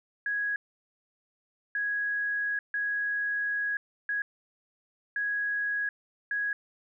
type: tone bursts at uneven times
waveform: sine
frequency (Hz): 1661.2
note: G#6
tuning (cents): 0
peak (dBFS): -27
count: 6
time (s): 0.26-0.56 / 1.75-2.59 / 2.74-3.77 / 4.09-4.22 / 5.16-5.89 / 6.31-6.53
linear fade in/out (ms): 2
effects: none